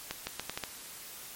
accelerating click train, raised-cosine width 0.2 ms, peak -16 dBFS, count 6, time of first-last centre 0.11-0.637 s, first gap 160 ms, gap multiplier 0.79, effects white hiss -46 dBFS RMS until 1.35 s + MP3 64 kbps

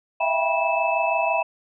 sine tone cluster, 653 / 679 / 788 / 974 / 2621 Hz, E5 / F5 / G5 / B5 / E7, -17 / -49 / +9 / -24 / -11 cents, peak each -25 / -27 / -26 / -25 / -26 dBFS, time 0.2-1.43 s, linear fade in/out 10 ms, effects none

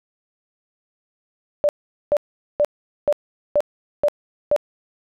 sine tone bursts, 587.3 Hz, D5, in tune, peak -13 dBFS, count 7, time 1.64-4.563 s, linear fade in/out 0 ms, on 49 ms, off 430 ms, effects none

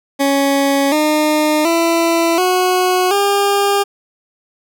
20% pulse tone with pitch steps, 277.7 / 304.6 / 334.1 / 366.4 / 401.9 Hz, C#4 / D#4 / E4 / F#4 / G4, +3 / -37 / +23 / -17 / +43 cents, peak -7 dBFS, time 0.19-3.84 s, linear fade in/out 20 ms, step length 730 ms, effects none

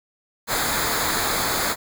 pink noise with comb filter, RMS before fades -23 dBFS, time 0.47-1.76 s, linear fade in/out 50 ms, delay 0.35 ms, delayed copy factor -0.7, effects none

